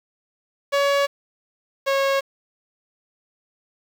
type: tone pair in turn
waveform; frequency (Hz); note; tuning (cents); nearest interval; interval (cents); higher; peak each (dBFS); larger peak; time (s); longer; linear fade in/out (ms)
sawtooth; 563 / 547.3; C#5 / C#5; +27 / -22; unison; 49; first; -13 / -14; first; 0.72-1.07 / 1.86-2.21; neither; 20
effects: low-pass 5000 Hz 12 dB/octave + 7-bit